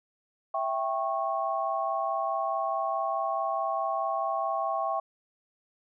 sine chord, C# diminished, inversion first, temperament equal with one note detuned, 659.3 / 784 / 1097.3 Hz, E5 / G5 / C#6, 0 / 0 / -18 cents, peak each -31 dBFS, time 0.54-5 s, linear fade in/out 5 ms, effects none

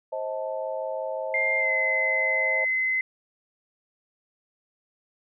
sine chord, A diminished, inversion first, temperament just, 528 / 633.6 / 880 Hz, C5 / Eb5 / A5, +16 / +31 / 0 cents, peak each -31 / -31 / -36 dBFS, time 0.12-2.65 s, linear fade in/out 10 ms
sine tone with pitch glide, 2100 to 2048 Hz, C7 to C7, +6 to -38 cents, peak -22 dBFS, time 1.34-3.01 s, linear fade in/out 2 ms, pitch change -44 cents, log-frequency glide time 1.59-1.7 s
effects none

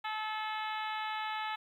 harmonic tone, 432.6 Hz, A4, 29 cents flat, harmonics 2 / 3 / 4 / 5 / 6 / 7 / 8 / 9, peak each -37 / -41 / -43 / -45 / -47 / -48 / -49 / -50 dBFS, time 0.04-1.56 s, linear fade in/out 10 ms, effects 11-bit

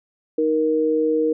sine tone pair together, 311.8 / 470.1 Hz, D#4 / A#4, +4 / +15 cents, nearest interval perfect fifth, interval 711 cents, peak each -21 / -18 dBFS, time 0.38-1.33 s, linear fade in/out 5 ms, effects none

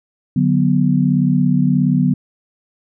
sine chord, B minor, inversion first, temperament just, 148.16 / 185.21 / 246.9 Hz, D3 / F#3 / B3, +16 / +2 / 0 cents, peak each -16 dBFS, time 0.36-2.14 s, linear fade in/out 5 ms, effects none

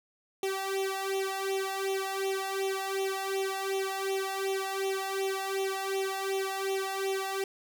sawtooth tone with flanger, 387 Hz, G4, 22 cents flat, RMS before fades -32 dBFS, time 0.43-7.44 s, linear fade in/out 2 ms, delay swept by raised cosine 0.31 to 1.14 ms, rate 2.7 Hz, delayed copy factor +0.95, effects none

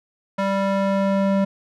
square tone with band-pass filter sweep, 196 Hz, G3, in tune, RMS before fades -20 dBFS, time 0.38-1.45 s, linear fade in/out 10 ms, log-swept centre 910 to 420 Hz, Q 0.84, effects none

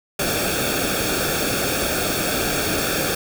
pink noise with comb filter, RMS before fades -22 dBFS, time 0.19-3.15 s, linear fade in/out 5 ms, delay 1 ms, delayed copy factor -0.75, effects none

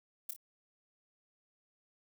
violet noise with echo, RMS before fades -37 dBFS, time 0.29-0.31 s, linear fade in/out 5 ms, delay 27 ms, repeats 2, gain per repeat -7 dB, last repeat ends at 0.364 s, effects none

